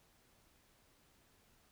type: silence
effects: pink hiss -70 dBFS RMS until 1.71 s